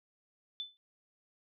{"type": "tone with exponential decay", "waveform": "sine", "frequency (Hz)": 3512, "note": "A7", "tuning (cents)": -4, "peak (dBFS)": -33, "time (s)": [0.6, 0.77], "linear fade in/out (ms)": 0, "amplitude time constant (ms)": 36, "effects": []}